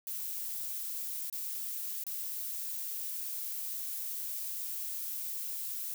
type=noise with dropouts; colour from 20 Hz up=violet; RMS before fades=-38 dBFS; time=0.07-5.94 s; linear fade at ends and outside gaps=1 ms; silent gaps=1.299-1.326 / 2.038-2.066 s; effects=none